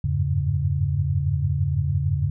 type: tone cluster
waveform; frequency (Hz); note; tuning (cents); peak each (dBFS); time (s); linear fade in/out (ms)
sine; 84.5 / 95.9 / 102.2 / 139.8; E2 / G2 / G#2 / C#3; +43 / -37 / -27 / +15; -25 / -28 / -27 / -23; 0.04-2.3; 5
effects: none